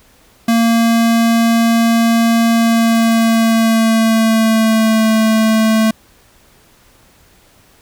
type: tone with pitch glide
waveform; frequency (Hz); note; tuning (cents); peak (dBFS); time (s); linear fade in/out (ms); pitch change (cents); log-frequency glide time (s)
square; 230 to 220.4; A#3 to A3; -23 to +3; -10; 0.48-5.91; 5; -74; 2.51-5.09
effects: pink hiss -49 dBFS RMS until 7.81 s